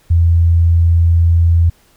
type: tone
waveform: sine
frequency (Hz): 84.2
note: E2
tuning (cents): +37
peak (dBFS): -7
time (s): 0.1-1.7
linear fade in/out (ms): 10
effects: pink hiss -52 dBFS RMS until 1.96 s